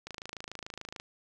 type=click train; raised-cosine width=0.2 ms; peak=-23 dBFS; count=26; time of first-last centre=0.07-0.999 s; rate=26.9 Hz; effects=none